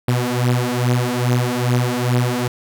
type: beating tone pair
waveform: sawtooth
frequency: 122 / 124.4 Hz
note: B2 / B2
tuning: -21 / +13 cents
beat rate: 2.4 Hz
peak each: -15 dBFS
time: 0.08-2.48 s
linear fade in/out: 5 ms
effects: none